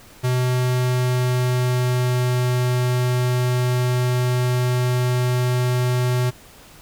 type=tone with pitch glide; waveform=square; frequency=125.9 to 124.74 Hz; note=B2 to B2; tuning=+34 to +18 cents; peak=-18 dBFS; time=0.23-6.31 s; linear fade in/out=20 ms; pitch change=-16 cents; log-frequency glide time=0.39-2.45 s; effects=pink hiss -46 dBFS RMS until 6.81 s